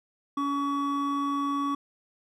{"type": "tone pair together", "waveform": "triangle", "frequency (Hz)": [282.4, 1129.6], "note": ["C#4", "C#6"], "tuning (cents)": [32, 32], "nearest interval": "2 octaves", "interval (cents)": 2400, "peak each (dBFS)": -26, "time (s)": [0.37, 1.75], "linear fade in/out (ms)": 5, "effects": ["tanh soft clip ceiling -17 dBFS"]}